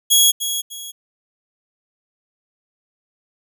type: tone with echo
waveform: 15% pulse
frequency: 3326 Hz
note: G#7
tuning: 2 cents sharp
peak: -3 dBFS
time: 0.1-0.32 s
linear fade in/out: 20 ms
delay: 300 ms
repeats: 2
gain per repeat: -10 dB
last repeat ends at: 0.92 s
effects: none